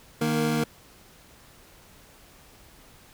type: tone pair together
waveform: 25% pulse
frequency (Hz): 154.01 / 233.1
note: D#3 / A#3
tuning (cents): -17 / 0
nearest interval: perfect fifth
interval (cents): 717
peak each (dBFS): -23 / -21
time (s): 0.21-0.64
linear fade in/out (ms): 5
effects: pink hiss -53 dBFS RMS until 3.13 s